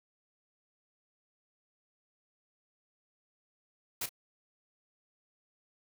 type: noise with echo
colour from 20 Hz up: white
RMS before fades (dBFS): -35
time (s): 4.01-4.06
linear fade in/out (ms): 5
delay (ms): 33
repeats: 1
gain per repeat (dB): -13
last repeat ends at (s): 4.093
effects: none